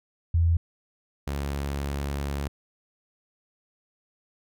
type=tone pair in turn; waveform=sine / sawtooth; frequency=83.8 / 70.47 Hz; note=E2 / C#2; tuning=+29 / +29 cents; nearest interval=minor third; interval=300 cents; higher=first; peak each=-18 / -24 dBFS; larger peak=first; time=0.34-0.57 / 1.27-2.48 s; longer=second; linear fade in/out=5 ms; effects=none